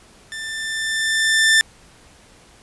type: tone with level ramp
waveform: sawtooth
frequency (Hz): 1779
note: A6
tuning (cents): +19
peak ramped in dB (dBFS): -25 to -7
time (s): 0.32-1.61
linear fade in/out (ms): 0
effects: pink hiss -49 dBFS RMS until 2.62 s + resampled to 24000 Hz